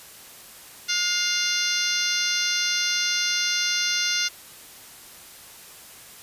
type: harmonic tone with a mistuned harmonic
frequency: 700 Hz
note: F5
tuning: 4 cents sharp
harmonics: 2 / 3 / 4 / 5 / 6 / 7 / 8 / 9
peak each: -30 / -30 / -30 / -30 / -30 / -30 / -30 / -30 dBFS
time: 0.88-4.29 s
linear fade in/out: 20 ms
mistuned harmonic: 2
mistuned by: +39 cents
effects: white hiss -45 dBFS RMS until 6.22 s + resampled to 32000 Hz